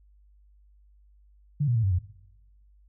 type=tone with pitch steps; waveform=sine; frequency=145.3 / 120.5 / 112.9 / 96.5 / 89.1 Hz; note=D3 / B2 / A2 / G2 / F2; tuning=-18 / -42 / +45 / -27 / +35 cents; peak=-21 dBFS; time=1.6-1.99 s; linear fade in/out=10 ms; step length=78 ms; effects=noise-tail reverb RT60 1.0 s tail -19 dB re dry + added 50 Hz sine -55 dBFS peak until 2.88 s